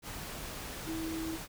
sine tone in noise, 322.9 Hz, E4, 36 cents flat, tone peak -35 dBFS, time 0.85-1.39 s, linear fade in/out 50 ms, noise pink, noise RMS -42 dBFS, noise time 0.02-1.48 s, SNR +4 dB, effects none

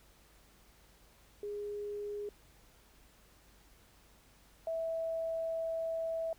sine tone pair in turn, 412.4 / 654.6 Hz, G#4 / E5, -12 / -12 cents, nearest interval minor sixth, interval 800 cents, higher second, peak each -37 / -33 dBFS, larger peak second, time 1.43-2.29 / 4.67-6.33 s, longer second, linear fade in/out 2 ms, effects added 50 Hz sine -65 dBFS peak until 6.38 s + pink hiss -64 dBFS RMS until 6.38 s

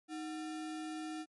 sine tone with sample-and-hold, 312.5 Hz, D#4, 8 cents sharp, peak -39 dBFS, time 0.08-1.26 s, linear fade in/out 50 ms, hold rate 1050 Hz, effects MP3 48 kbps

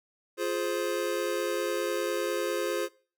square chord, F minor, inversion none, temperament just, 349.2 / 419.1 / 523.8 Hz, F4 / Ab4 / C5, 0 / +16 / +2 cents, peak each -33 dBFS, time 0.37-2.89 s, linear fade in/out 50 ms, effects noise-tail reverb RT60 0.4 s tail -21 dB re dry

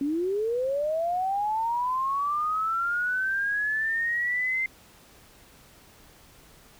sine linear sweep, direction up, 271.2 to 2093 Hz, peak -24 dBFS, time 0.01-4.66 s, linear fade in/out 2 ms, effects pink hiss -54 dBFS RMS until 6.79 s

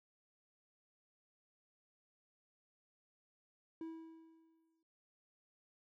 triangle tone with exponential decay, 325.2 Hz, E4, 23 cents flat, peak -39 dBFS, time 3.81-4.83 s, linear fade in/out 2 ms, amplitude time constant 220 ms, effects noise-tail reverb RT60 0.5 s tail -17 dB re dry

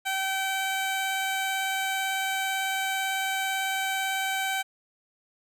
15% pulse tone with vibrato, 770 Hz, G5, 31 cents flat, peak -20 dBFS, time 0.05-4.63 s, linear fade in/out 20 ms, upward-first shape triangle, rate 18 Hz, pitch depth 8 cents each way, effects none

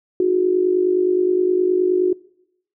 sine tone with amplitude modulation, 364.7 Hz, F#4, 25 cents flat, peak -11 dBFS, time 0.2-2.13 s, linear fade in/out 2 ms, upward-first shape sine, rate 49.6 Hz, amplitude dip 70%, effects noise-tail reverb RT60 0.8 s tail -22 dB re dry

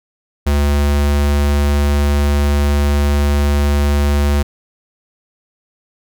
square tone, 72.1 Hz, D2, 31 cents flat, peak -12 dBFS, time 0.46-4.43 s, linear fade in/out 10 ms, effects none

